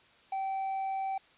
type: tone with quantisation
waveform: triangle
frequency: 773 Hz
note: G5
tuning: 24 cents flat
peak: -29 dBFS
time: 0.32-1.18 s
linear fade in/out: 5 ms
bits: 9
effects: white hiss -61 dBFS RMS until 1.37 s + resampled to 8000 Hz

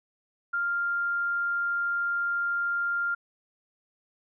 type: tone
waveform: sine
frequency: 1396.9 Hz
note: F6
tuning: in tune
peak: -25 dBFS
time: 0.53-3.15 s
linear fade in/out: 10 ms
effects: none

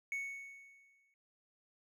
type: tone with exponential decay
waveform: triangle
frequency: 2217 Hz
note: C#7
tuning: in tune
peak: -33 dBFS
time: 0.12-1.14 s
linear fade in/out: 1 ms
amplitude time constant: 220 ms
effects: none

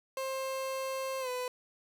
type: tone with pitch glide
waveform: 30% pulse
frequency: 530 to 500.3 Hz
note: C5 to B4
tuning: +22 to +22 cents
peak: -31 dBFS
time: 0.17-1.48 s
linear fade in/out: 2 ms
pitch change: -100 cents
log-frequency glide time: 1.2-1.29 s
effects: none

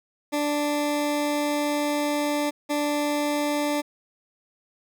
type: tone pair in turn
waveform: 20% pulse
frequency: 293.6 / 293.6 Hz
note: D4 / D4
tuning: 0 / 0 cents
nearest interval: unison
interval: 0 cents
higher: neither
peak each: -18 dBFS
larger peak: neither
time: 0.32-2.51 / 2.69-3.82 s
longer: first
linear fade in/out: 20 ms
effects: none

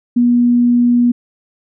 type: tone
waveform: sine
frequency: 241.6 Hz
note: B3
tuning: 38 cents flat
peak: -8 dBFS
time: 0.16-1.12 s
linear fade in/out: 10 ms
effects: none

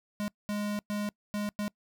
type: tone bursts at uneven times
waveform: square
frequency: 207.1 Hz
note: G#3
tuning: 5 cents flat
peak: -31 dBFS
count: 5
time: 0.2-0.28 / 0.49-0.79 / 0.9-1.09 / 1.34-1.49 / 1.59-1.68 s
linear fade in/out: 0 ms
effects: noise-tail reverb RT60 0.1 s tail -25 dB re dry

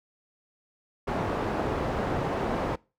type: low-pass noise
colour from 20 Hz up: white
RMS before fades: -29 dBFS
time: 1.07-2.76 s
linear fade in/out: 10 ms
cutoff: 740 Hz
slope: 12 dB/octave
effects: noise-tail reverb RT60 0.3 s tail -23 dB re dry

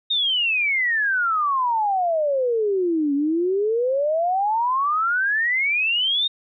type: exponential two-way sweep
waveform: sine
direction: down then up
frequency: 3729 to 277.2 to 3729 Hz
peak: -18 dBFS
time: 0.1-6.28 s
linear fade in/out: 10 ms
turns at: 3.14 s
effects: none

